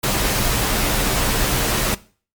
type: noise with comb filter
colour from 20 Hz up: pink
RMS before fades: -19 dBFS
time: 0.03-1.95 s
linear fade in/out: 10 ms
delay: 12 ms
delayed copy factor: -0.5
effects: noise-tail reverb RT60 0.4 s tail -19 dB re dry + MP3 96 kbps